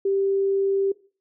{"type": "tone", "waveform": "sine", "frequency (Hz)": 392, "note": "G4", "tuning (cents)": 0, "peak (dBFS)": -19, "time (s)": [0.05, 0.92], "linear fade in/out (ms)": 5, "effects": ["noise-tail reverb RT60 0.4 s tail -20 dB re dry"]}